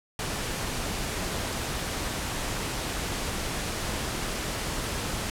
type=noise; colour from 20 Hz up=pink; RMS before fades=-31 dBFS; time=0.19-5.3 s; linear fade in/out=2 ms; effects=low-pass 11000 Hz 12 dB/octave